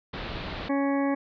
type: low-pass noise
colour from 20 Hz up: pink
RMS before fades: -35 dBFS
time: 0.13-0.69 s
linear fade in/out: 10 ms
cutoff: 4300 Hz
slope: 48 dB/octave
type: harmonic tone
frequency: 278.2 Hz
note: C#4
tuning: 6 cents sharp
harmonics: 1 / 2 / 3 / 4 / 6 / 7 / 8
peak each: -24 / -30 / -34 / -36 / -40 / -41 / -42 dBFS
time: 0.69-1.15 s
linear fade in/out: 10 ms
effects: none